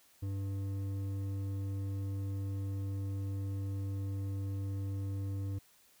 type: tone with hard clipping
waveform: sine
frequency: 98 Hz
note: G2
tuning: in tune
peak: -36 dBFS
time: 0.22-5.59 s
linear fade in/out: 10 ms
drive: 8 dB
effects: white hiss -65 dBFS RMS until 6 s